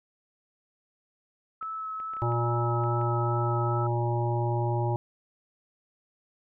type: tone with vibrato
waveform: sine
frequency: 1300 Hz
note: E6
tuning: 24 cents flat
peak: -32 dBFS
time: 1.61-3.87 s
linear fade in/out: 5 ms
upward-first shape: sine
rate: 2.4 Hz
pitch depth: 11 cents each way
type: clicks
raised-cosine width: 0.5 ms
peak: -33 dBFS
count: 7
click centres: 1.627 / 2.001 / 2.136 / 2.168 / 2.321 / 2.838 / 3.014 s
type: harmonic tone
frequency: 118.7 Hz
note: A#2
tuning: 32 cents sharp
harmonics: 1 / 3 / 5 / 7 / 8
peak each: -26 / -32 / -36 / -33 / -37 dBFS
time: 2.22-4.96 s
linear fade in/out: 0 ms
effects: none